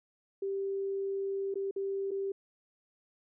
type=tone with dropouts; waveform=sine; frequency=392 Hz; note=G4; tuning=in tune; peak=-31 dBFS; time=0.42-2.32 s; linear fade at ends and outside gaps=5 ms; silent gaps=1.542-1.555 / 1.711-1.761 / 2.109-2.114 s; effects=none